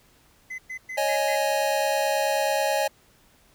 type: tone bursts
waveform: triangle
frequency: 2034 Hz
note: C7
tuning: 50 cents flat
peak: -30 dBFS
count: 5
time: 0.5-1.36 s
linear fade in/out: 10 ms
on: 84 ms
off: 110 ms
type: chord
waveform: square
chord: C# suspended second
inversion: none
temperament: just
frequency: 554.4 / 623.7 / 831.5 Hz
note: C#5 / D#5 / G#5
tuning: 0 / +4 / +2 cents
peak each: -27 dBFS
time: 0.97-2.88 s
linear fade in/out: 10 ms
effects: pink hiss -59 dBFS RMS until 3.54 s